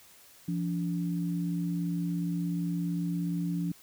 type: tone pair together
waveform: sine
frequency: 171.9 / 289.1 Hz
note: F3 / D4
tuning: -27 / -27 cents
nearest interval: major sixth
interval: 900 cents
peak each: -29 / -35 dBFS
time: 0.48-3.72 s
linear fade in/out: 5 ms
effects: white hiss -56 dBFS RMS until 3.82 s